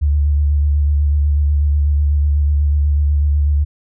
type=tone with vibrato; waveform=sine; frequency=72.9 Hz; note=D2; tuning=12 cents flat; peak=-11 dBFS; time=0.01-3.65 s; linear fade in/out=20 ms; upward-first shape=square; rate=8.1 Hz; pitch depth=25 cents each way; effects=none